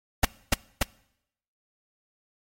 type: noise with echo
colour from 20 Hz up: pink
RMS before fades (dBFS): -17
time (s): 0.23-0.25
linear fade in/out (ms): 5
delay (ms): 290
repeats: 2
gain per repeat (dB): -2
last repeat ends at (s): 0.83
effects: noise-tail reverb RT60 0.8 s tail -24 dB re dry + MP3 64 kbps